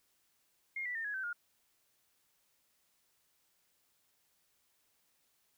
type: tone with pitch steps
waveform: sine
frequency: 2132 / 1966.4 / 1813.6 / 1672.7 / 1542.8 / 1422.9 Hz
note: C7 / B6 / A#6 / G#6 / G6 / F6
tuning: +32 / -8 / -48 / +12 / -28 / +32 cents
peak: -36 dBFS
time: 0.76-1.33 s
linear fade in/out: 5 ms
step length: 95 ms
effects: white hiss -75 dBFS RMS until 5.57 s